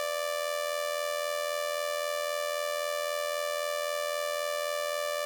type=tone with amplitude modulation; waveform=sawtooth; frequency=587.3 Hz; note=D5; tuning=in tune; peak=-23 dBFS; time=0-5.25 s; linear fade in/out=0 ms; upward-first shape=sine; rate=83.8 Hz; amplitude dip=65%; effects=9-bit